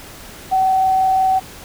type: tone with frequency modulation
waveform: sine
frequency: 759 Hz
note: F#5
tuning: 44 cents sharp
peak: -12 dBFS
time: 0.51-1.4 s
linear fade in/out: 20 ms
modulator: 25.5 Hz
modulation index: 0.24
effects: pink hiss -37 dBFS RMS until 1.64 s